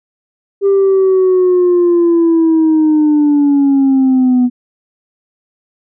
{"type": "linear sweep", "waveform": "sine", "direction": "down", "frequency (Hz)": [398.1, 245.5], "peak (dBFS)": -5, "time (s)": [0.61, 4.5], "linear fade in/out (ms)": 50, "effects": ["tanh soft clip ceiling -5 dBFS"]}